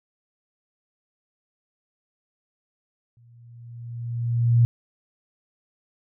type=tone with exponential growth; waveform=sine; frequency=118.2 Hz; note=A#2; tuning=24 cents sharp; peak=-12 dBFS; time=3.17-4.65 s; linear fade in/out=0 ms; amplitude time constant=320 ms; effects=none